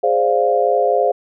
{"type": "chord", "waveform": "sine", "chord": "D half-diminished seventh", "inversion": "second", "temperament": "equal", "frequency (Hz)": [415.3, 523.3, 587.3, 698.5], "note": ["Ab4", "C5", "D5", "F5"], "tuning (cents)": [0, 0, 0, 0], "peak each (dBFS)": [-19, -17, -21, -17], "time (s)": [0.03, 1.12], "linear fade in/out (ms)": 10, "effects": []}